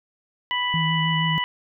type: harmonic tone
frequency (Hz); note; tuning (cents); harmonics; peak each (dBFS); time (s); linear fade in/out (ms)
987.8; B5; 0; 1 / 2 / 3; -26 / -26 / -26; 0.51-1.44; 0
type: tone with vibrato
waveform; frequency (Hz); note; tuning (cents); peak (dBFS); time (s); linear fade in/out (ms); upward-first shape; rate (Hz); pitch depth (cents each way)
sine; 160.7; E3; -44; -22; 0.74-1.38; 0; sine; 6.4; 24
effects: none